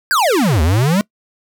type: exponential two-way sweep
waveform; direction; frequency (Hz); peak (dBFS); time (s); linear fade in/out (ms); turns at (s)
square; down then up; 1667 to 73.42 to 215.6; -12; 0.11-1.01; 0; 0.62
effects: noise-tail reverb RT60 0.1 s tail -23 dB re dry